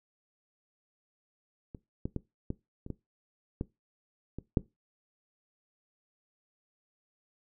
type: clicks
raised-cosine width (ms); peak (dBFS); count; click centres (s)
3; -29 / -20 / -20 / -20 / -29 / -23 / -19 / -25 / -11; 9; 1.748 / 2.055 / 2.163 / 2.504 / 2.864 / 2.903 / 3.611 / 4.386 / 4.572
effects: noise-tail reverb RT60 0.2 s tail -19 dB re dry